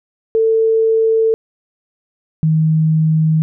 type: tone pair in turn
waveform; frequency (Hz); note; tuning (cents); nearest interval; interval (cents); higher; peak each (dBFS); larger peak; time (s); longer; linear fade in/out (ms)
sine; 446.5 / 157.86; A4 / D#3; +25 / +25; octave + tritone; 1800; first; -10; neither; 0.35-1.34 / 2.43-3.42; neither; 0
effects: none